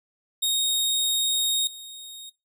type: tone with level steps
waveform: sawtooth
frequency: 3729 Hz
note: A#7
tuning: in tune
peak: -18 / -35 dBFS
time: 0.42-2.3 s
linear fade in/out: 10 ms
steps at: 1.67 s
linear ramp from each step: 2 ms
effects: noise-tail reverb RT60 0.2 s tail -21 dB re dry